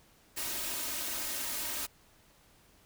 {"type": "noise with comb filter", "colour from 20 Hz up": "white", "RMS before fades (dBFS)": -36, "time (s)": [0.36, 1.87], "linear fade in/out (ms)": 20, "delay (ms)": 3.2, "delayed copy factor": 0.65, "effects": ["pink hiss -63 dBFS RMS until 2.85 s"]}